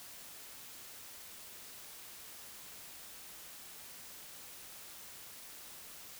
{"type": "silence", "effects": ["white hiss -51 dBFS RMS until 6.19 s"]}